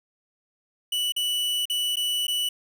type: tone with dropouts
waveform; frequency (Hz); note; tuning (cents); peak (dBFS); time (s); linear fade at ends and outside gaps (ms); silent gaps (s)
45% pulse; 2960; F#7; 0; -23; 0.92-2.49; 5; 1.122-1.163 / 1.655-1.698 / 1.958-1.968 / 2.269-2.28
effects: none